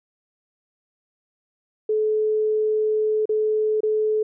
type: tone with dropouts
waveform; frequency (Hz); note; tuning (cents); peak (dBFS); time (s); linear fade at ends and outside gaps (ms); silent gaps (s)
sine; 430.6; A4; -37; -18; 1.89-4.23; 5; 3.256-3.292 / 3.806-3.832
effects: none